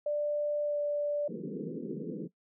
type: tone with pitch glide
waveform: sine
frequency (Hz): 590 to 585.2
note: D5 to D5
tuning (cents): +8 to -6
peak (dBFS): -28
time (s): 0.06-1.28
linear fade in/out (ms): 5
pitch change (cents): -14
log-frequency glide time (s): 0.63-0.78
type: band-pass noise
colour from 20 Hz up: pink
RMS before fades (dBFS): -38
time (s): 1.28-2.28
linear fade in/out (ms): 20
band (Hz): 150 to 490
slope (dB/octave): 96
effects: noise-tail reverb RT60 0.1 s tail -18 dB re dry